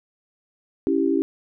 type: chord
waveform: sine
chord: C# diminished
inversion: none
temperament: equal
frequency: 277.2 / 329.6 / 392 Hz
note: C#4 / E4 / G4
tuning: 0 / 0 / 0 cents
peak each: -22 / -22 / -23 dBFS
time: 0.87-1.22 s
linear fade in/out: 0 ms
effects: none

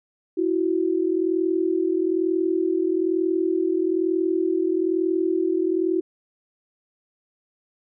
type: tone pair together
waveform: sine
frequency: 330.1 / 371.2 Hz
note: E4 / F#4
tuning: +2 / +6 cents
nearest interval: major second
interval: 204 cents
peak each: -22 dBFS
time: 0.37-6.01 s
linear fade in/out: 10 ms
effects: none

